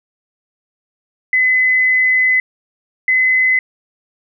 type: tone pair in turn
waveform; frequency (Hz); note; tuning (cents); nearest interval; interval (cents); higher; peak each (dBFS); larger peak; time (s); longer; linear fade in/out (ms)
sine; 2023 / 2032; B6 / B6; +41 / +49; unison; 8; second; -10; neither; 1.33-2.4 / 3.08-3.59; first; 2
effects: none